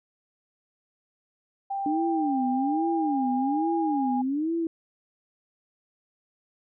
sine tone with pitch glide, 789 to 817.3 Hz, G5 to G#5, +11 to -28 cents, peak -27 dBFS, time 1.7-4.22 s, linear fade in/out 10 ms, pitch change +61 cents, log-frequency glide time 2.13-3.91 s
sine tone with vibrato, 290 Hz, D4, 22 cents flat, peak -24 dBFS, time 1.86-4.67 s, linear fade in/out 2 ms, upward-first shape sine, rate 1.2 Hz, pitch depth 250 cents each way
effects none

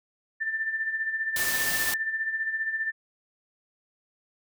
sine tone with tremolo, 1779 Hz, A6, 19 cents sharp, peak -24 dBFS, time 0.4-2.92 s, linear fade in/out 20 ms, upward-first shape sine, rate 15 Hz, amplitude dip 60%
white noise, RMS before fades -29 dBFS, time 1.36-1.94 s, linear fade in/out 2 ms
effects none

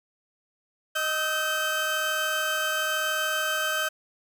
30% pulse tone cluster, 621 / 1283 / 1549 Hz, D#5 / E6 / G6, -3 / -47 / -21 cents, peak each -29 / -30 / -24 dBFS, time 0.95-3.89 s, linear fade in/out 10 ms, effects none

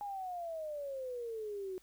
sine exponential sweep, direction down, 830.6 to 367 Hz, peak -38 dBFS, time 0.01-1.78 s, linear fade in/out 0 ms, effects added 50 Hz sine -70 dBFS peak until 1.82 s + white hiss -67 dBFS RMS until 1.82 s

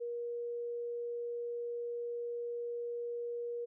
sine tone, 475.5 Hz, A#4, 34 cents sharp, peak -36 dBFS, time 0-3.66 s, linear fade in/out 20 ms, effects none

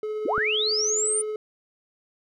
triangle tone with tremolo, 428.2 Hz, A4, 47 cents flat, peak -24 dBFS, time 0.03-1.36 s, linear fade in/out 2 ms, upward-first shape triangle, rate 16 Hz, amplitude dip 25%
sine linear sweep, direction up, 214 to 9380 Hz, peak -22 dBFS, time 0.25-1.22 s, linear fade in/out 10 ms
click, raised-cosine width 2 ms, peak -19 dBFS, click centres 0.38 s
effects none

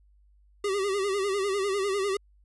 square tone with vibrato, 395.1 Hz, G4, 14 cents sharp, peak -26 dBFS, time 0.64-2.17 s, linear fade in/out 5 ms, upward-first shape sine, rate 10 Hz, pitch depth 81 cents each way, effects added 50 Hz sine -57 dBFS peak until 2.44 s + resampled to 24000 Hz

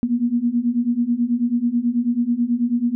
sine beating tone pair, 233.9 / 243.1 Hz, A#3 / B3, +6 / -27 cents, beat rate 9.2 Hz, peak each -21 / -19 dBFS, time 0.03-2.95 s, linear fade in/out 0 ms, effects none

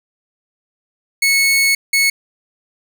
sawtooth tone bursts at uneven times, 2201 Hz, C#7, 13 cents flat, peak -8 dBFS, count 2, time 1.22-1.75 / 1.93-2.1 s, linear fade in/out 5 ms, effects none

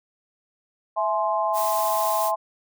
sine chord, E augmented, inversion none, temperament equal with one note detuned, 659.3 / 844.6 / 1046.5 Hz, E5 / G#5 / B#5, 0 / +29 / 0 cents, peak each -25 dBFS, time 0.96-2.36 s, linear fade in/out 20 ms
blue noise, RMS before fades -31 dBFS, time 1.53-2.32 s, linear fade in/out 50 ms
effects none

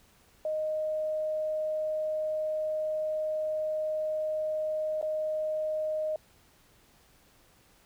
sine tone with dropouts, 620 Hz, D#5, 6 cents flat, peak -28 dBFS, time 0.45-6.16 s, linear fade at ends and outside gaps 2 ms, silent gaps 5.014-5.026 s, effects pink hiss -62 dBFS RMS until 7.85 s

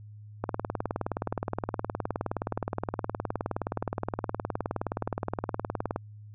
click train, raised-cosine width 1 ms, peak -15 dBFS, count 107, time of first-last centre 0.44-5.961 s, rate 19.2 Hz, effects added 105 Hz sine -44 dBFS peak until 6.34 s

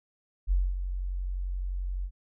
sine tone with ADSR envelope, 45.78 Hz, F#1, 18 cents flat, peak -20 dBFS, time 0.47-2.11 s, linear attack 44 ms, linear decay 230 ms, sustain -9 dB, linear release 65 ms, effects none

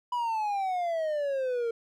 triangle exponential sweep, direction down, 990 to 455.6 Hz, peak -25 dBFS, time 0.12-1.71 s, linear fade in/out 5 ms, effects none

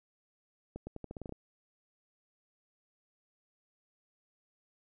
accelerating click train, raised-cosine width 2 ms, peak -28 dBFS, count 10, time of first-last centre 0.76-1.323 s, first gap 110 ms, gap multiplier 0.85, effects none

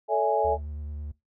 sine chord, A major seventh, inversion none, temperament equal with one note detuned, 440 / 567 / 659.3 / 830.6 Hz, A4 / C#5 / E5 / G#5, 0 / +39 / 0 / 0 cents, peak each -26 / -28 / -26 / -25 dBFS, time 0.08-0.58 s, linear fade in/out 50 ms
triangle tone with vibrato, 74.1 Hz, D2, 16 cents sharp, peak -31 dBFS, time 0.44-1.12 s, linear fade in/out 10 ms, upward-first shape sine, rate 9.1 Hz, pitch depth 22 cents each way
effects noise-tail reverb RT60 0.2 s tail -20 dB re dry

